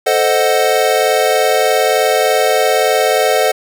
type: chord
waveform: square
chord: A diminished seventh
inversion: none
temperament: equal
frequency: 440 / 523.3 / 622.3 / 740 Hz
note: A4 / C5 / Eb5 / Gb5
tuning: 0 / 0 / 0 / 0 cents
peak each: -17 dBFS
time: 0.06-3.52 s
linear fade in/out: 10 ms
effects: none